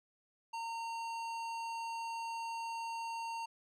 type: tone with hard clipping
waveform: sine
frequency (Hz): 917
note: A#5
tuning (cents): -29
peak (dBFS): -40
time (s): 0.53-3.46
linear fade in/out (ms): 10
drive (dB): 14
effects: none